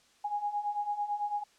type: beating tone pair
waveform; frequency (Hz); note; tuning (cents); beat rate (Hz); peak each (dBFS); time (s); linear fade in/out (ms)
sine; 820 / 829; G#5 / G#5; -22 / -3; 9; -36 / -32; 0.24-1.44; 10
effects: white hiss -64 dBFS RMS until 1.58 s + low-pass 7000 Hz 12 dB/octave